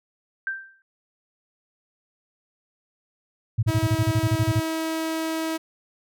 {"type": "tone with exponential decay", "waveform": "sine", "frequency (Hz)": 1568, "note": "G6", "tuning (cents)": 0, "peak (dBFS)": -22, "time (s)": [0.47, 0.82], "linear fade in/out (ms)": 1, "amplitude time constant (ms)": 74}
{"type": "tone bursts", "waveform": "sine", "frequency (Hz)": 111.3, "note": "A2", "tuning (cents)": 20, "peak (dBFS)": -17, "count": 13, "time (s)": [3.58, 4.601], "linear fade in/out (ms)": 10, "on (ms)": 49, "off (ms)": 32}
{"type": "tone", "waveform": "sawtooth", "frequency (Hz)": 321.8, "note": "E4", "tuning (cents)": -42, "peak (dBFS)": -21, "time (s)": [3.67, 5.58], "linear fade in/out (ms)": 20}
{"effects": []}